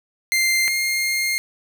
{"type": "tone pair in turn", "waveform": "sawtooth", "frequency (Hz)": [2093, 2122], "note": ["C7", "C7"], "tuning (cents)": [0, 24], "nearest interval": "unison", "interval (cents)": 24, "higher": "second", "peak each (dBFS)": [-13, -16], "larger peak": "first", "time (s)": [[0.32, 0.68], [0.68, 1.38]], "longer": "second", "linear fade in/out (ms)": 0, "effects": []}